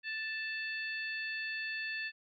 harmonic tone, 880 Hz, A5, in tune, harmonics 2 / 3 / 4 / 5, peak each -38 / -40 / -50 / -47 dBFS, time 0.03-2.12 s, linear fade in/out 50 ms, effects none

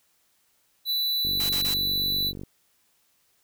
square tone, 3970 Hz, B7, 8 cents sharp, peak -24 dBFS, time 0.85-2.33 s, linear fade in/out 50 ms
click train, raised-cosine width 3 ms, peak -25 dBFS, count 58, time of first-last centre 1.25-2.435 s, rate 48.1 Hz
white noise bursts, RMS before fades -32 dBFS, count 3, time 1.4-1.739 s, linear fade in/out 0 ms, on 91 ms, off 33 ms
effects white hiss -67 dBFS RMS until 3.43 s

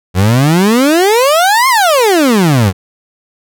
30% pulse exponential two-way sweep, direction up then down, 87.31 to 1087 to 87.31 Hz, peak -4 dBFS, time 0.14-2.73 s, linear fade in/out 50 ms, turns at 1.68 s, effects none

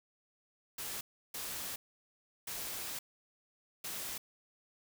white noise bursts at uneven times, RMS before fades -41 dBFS, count 4, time 0.78-1.01 / 1.34-1.76 / 2.47-2.99 / 3.84-4.18 s, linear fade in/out 5 ms, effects none

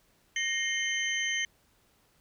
sine tone cluster, 1859 / 2129 / 3064 / 6200 Hz, A#6 / C7 / G7 / G8, -5 / +30 / -40 / -20 cents, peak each -32 / -33 / -34 / -36 dBFS, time 0.36-1.45 s, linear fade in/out 2 ms, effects pink hiss -67 dBFS RMS until 2.2 s

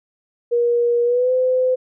sine tone with pitch glide, 476.3 to 510.5 Hz, A#4 to C5, +37 to -43 cents, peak -14 dBFS, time 0.51-1.76 s, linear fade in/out 20 ms, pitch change +120 cents, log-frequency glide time 1.04-1.32 s, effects none

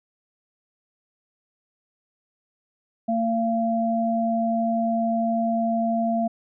sine tone pair together, 227.5 / 684 Hz, A#3 / F5, -42 / -36 cents, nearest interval octave + perfect fifth, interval 1906 cents, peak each -23 dBFS, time 3.08-6.28 s, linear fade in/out 10 ms, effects none

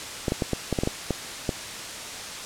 clicks, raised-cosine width 2 ms, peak -10 dBFS, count 10, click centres 0.282 / 0.321 / 0.422 / 0.533 / 0.727 / 0.788 / 0.835 / 0.874 / 1.107 / 1.492 s, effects white hiss -35 dBFS RMS until 2.45 s + low-pass 8000 Hz 12 dB/octave

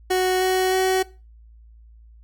30% pulse tone with pitch steps, 370 / 373 / 376 Hz, F#4 / F#4 / F#4, 0 / +14 / +28 cents, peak -15 dBFS, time 0.1-1.03 s, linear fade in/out 10 ms, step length 310 ms, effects noise-tail reverb RT60 0.3 s tail -20 dB re dry + added 56 Hz sine -45 dBFS peak until 2.23 s

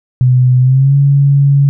sine tone with pitch glide, 126.5 to 140.36 Hz, B2 to C#3, +42 to +22 cents, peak -5 dBFS, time 0.21-1.69 s, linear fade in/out 0 ms, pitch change +180 cents, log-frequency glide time 0.6-0.95 s, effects none

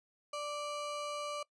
square ring-modulated tone, 880 Hz, A5, in tune, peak -35 dBFS, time 0.33-1.43 s, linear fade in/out 5 ms, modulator 292 Hz, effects noise-tail reverb RT60 0.1 s tail -22 dB re dry + resampled to 22050 Hz

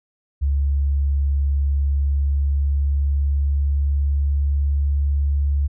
sine tone with pitch glide, 70.1 to 71 Hz, C#2 to C#2, +20 to +42 cents, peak -16 dBFS, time 0.41-5.68 s, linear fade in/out 20 ms, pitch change +22 cents, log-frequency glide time 1.61-4.99 s, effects none

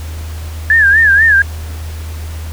sine tone with vibrato, 1700 Hz, G#6, 40 cents sharp, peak -5 dBFS, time 0.7-1.42 s, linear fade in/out 2 ms, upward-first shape sine, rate 4.1 Hz, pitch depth 130 cents each way, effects added 79 Hz sine -21 dBFS peak until 2.52 s + pink hiss -34 dBFS RMS until 2.52 s

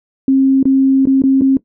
sine tone with dropouts, 268 Hz, C4, 42 cents sharp, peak -7 dBFS, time 0.28-1.57 s, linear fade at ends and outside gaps 2 ms, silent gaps 0.629-0.654 / 1.055-1.071 / 1.22-1.237 / 1.411-1.418 s, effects noise-tail reverb RT60 0.1 s tail -18 dB re dry

